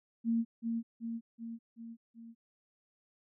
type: tone with echo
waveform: sine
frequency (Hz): 229.9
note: A#3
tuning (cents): -24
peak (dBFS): -27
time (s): 0.24-0.45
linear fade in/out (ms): 50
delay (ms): 380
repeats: 5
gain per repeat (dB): -4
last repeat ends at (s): 2.35
effects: none